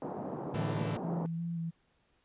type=band-pass noise; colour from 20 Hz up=pink; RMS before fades=-39 dBFS; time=0.02-1.26 s; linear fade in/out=0 ms; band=160 to 910 Hz; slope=24 dB/octave
type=chord; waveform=40% pulse; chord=A suspended fourth; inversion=none; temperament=equal; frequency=110 / 146.83 / 164.81 Hz; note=A2 / D3 / E3; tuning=0 / 0 / 0 cents; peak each=-36 dBFS; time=0.54-0.97 s; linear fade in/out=5 ms
type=tone with vibrato; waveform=sine; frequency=167.5 Hz; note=E3; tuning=28 cents sharp; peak=-33 dBFS; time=1.03-1.71 s; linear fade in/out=20 ms; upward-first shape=square; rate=2.8 Hz; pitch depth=19 cents each way
effects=pink hiss -72 dBFS RMS until 2.24 s + resampled to 8000 Hz